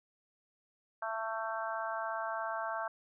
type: harmonic tone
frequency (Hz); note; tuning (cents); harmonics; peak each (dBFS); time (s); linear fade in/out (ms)
222.9; A3; +23; 3 / 4 / 5 / 6 / 7; -39 / -40 / -41 / -42 / -42; 1.02-2.88; 5
effects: none